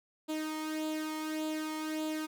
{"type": "tone with flanger", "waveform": "sawtooth", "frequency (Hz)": 311.1, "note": "D#4", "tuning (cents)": 0, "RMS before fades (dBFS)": -36, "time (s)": [0.28, 2.27], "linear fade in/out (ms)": 20, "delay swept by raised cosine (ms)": [0.26, 0.95], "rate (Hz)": 1.7, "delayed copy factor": 0.6, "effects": []}